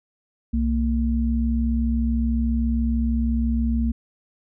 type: tone pair together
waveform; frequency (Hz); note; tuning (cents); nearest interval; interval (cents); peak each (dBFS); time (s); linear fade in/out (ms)
sine; 63.7 / 229.8; C2 / A#3; -46 / -25; octave + minor seventh; 2221; -21 / -22; 0.53-3.92; 10
effects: none